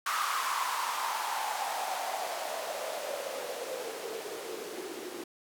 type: noise with band-pass filter sweep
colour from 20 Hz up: blue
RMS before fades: -35 dBFS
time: 0.06-5.24 s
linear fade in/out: 5 ms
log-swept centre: 1200 to 340 Hz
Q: 5.7
effects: none